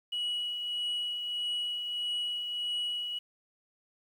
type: tone with tremolo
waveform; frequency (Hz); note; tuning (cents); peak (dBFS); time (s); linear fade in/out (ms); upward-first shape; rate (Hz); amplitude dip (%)
sine; 2923; F#7; -22; -27; 0.12-3.19; 10; triangle; 1.6; 50
effects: tanh soft clip ceiling -28 dBFS + 10-bit